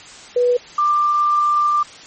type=tone pair in turn; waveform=sine; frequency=490.2 / 1187 Hz; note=B4 / D6; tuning=-13 / +18 cents; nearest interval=octave + minor third; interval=1531 cents; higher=second; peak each=-12 / -13 dBFS; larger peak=first; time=0.36-0.57 / 0.78-1.83 s; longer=second; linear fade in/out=5 ms; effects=white hiss -39 dBFS RMS until 2.06 s + MP3 32 kbps